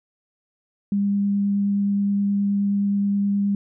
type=tone with vibrato; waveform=sine; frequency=200.9 Hz; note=G3; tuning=43 cents sharp; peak=-18 dBFS; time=0.92-3.55 s; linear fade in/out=2 ms; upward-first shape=triangle; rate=9.5 Hz; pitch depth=8 cents each way; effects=none